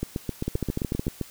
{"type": "two click trains", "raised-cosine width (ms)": 3, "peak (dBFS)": [-14, -13], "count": [10, 9], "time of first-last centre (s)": [[0.03, 1.213], [0.48, 1.068]], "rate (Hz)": [7.61, 13.6], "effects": ["white hiss -48 dBFS RMS until 1.3 s"]}